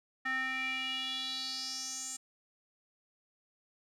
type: tone with band-pass filter sweep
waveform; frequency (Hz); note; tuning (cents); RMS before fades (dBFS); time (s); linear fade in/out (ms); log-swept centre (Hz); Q
square; 261.6; C4; 0; -37; 0.25-2.17; 10; 1700 to 7600; 5.4
effects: none